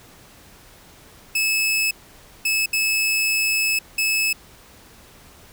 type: tone bursts at uneven times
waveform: sawtooth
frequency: 2600 Hz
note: E7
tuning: 24 cents flat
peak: -15 dBFS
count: 4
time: 1.35-1.91 / 2.45-2.66 / 2.73-3.79 / 3.98-4.33 s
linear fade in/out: 5 ms
effects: pink hiss -48 dBFS RMS until 5.52 s